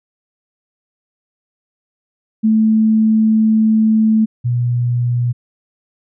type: tone pair in turn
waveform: sine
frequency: 219.1 / 121.34 Hz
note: A3 / B2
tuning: -7 / -30 cents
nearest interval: minor seventh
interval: 1023 cents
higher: first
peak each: -9 / -13 dBFS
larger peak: first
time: 2.43-4.26 / 4.44-5.33 s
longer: first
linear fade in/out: 20 ms
effects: none